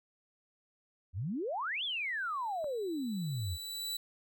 sine exponential two-way sweep, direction up then down, 77.78 to 3552 to 77.78 Hz, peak -33 dBFS, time 1.13-3.58 s, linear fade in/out 50 ms, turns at 1.84 s
sawtooth tone with exponential growth, 3951 Hz, B7, in tune, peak -31 dBFS, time 1.85-3.97 s, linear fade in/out 5 ms, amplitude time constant 460 ms
click, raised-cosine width 1 ms, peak -35 dBFS, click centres 2.643 s
effects none

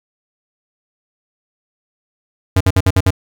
square tone bursts, 93.5 Hz, F#2, 19 cents sharp, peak -10 dBFS, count 6, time 2.56-3.106 s, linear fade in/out 5 ms, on 46 ms, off 54 ms, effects 8-bit

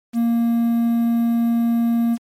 triangle tone with quantisation, 233.1 Hz, A#3, in tune, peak -13 dBFS, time 0.13-2.18 s, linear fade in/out 50 ms, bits 7, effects MP3 64 kbps

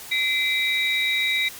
sine tone cluster, 2050 / 2332 / 3811 Hz, C7 / D7 / A#7, -36 / -13 / +38 cents, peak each -24 dBFS, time 0.11-1.49 s, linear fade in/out 10 ms, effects white hiss -39 dBFS RMS until 1.59 s + MP3 96 kbps

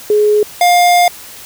sine / square tone pair in turn, 420 / 706.4 Hz, G#4 / F5, +19 / +20 cents, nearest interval major sixth, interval 901 cents, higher second, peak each -7 dBFS, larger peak neither, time 0.1-0.43 / 0.61-1.08 s, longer second, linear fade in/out 2 ms, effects white hiss -33 dBFS RMS until 1.45 s

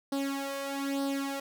sawtooth tone with flanger, 276.3 Hz, C#4, 6 cents flat, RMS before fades -33 dBFS, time 0.12-1.4 s, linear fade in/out 5 ms, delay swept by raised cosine 0.21 to 1.71 ms, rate 1.1 Hz, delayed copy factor +0.75, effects none

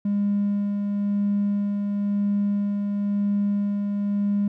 triangle tone with tremolo, 203.1 Hz, G#3, 38 cents flat, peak -16 dBFS, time 0.05-4.48 s, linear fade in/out 5 ms, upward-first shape sine, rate 0.98 Hz, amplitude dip 40%, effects tanh soft clip ceiling -16 dBFS

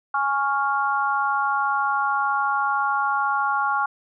sine chord, Db major, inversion second, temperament equal, 830.6 / 1108.7 / 1396.9 Hz, Ab5 / Db6 / F6, 0 / 0 / 0 cents, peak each -24 dBFS, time 0.14-3.86 s, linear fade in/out 5 ms, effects none

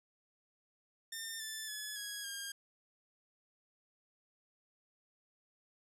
10% pulse tone with pitch steps, 1807 / 1756.6 / 1707.6 / 1659.9 / 1613.6 Hz, A6 / A6 / G#6 / G#6 / G6, +46 / -3 / +48 / -1 / +50 cents, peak -32 dBFS, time 1.12-2.52 s, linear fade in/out 5 ms, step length 280 ms, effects none

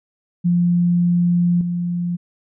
sine tone with level steps, 174.61 Hz, F3, in tune, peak -13 / -19 dBFS, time 0.44-2.17 s, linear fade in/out 20 ms, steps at 1.61 s, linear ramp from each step 2 ms, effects none

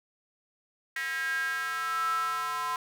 square tone with high-pass filter sweep, 146.83 Hz, D3, in tune, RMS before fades -31 dBFS, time 0.96-2.76 s, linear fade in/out 2 ms, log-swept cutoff 1800 to 1100 Hz, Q 9.7, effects none

